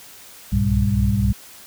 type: tone cluster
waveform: sine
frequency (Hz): 63 / 66.9 / 102.4 / 121.7 / 198.1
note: B1 / C2 / G#2 / B2 / G3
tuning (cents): +35 / +39 / -24 / -25 / +18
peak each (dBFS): -23 / -25 / -20 / -23 / -21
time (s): 0.52-1.33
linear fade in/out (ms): 10
effects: white hiss -43 dBFS RMS until 1.66 s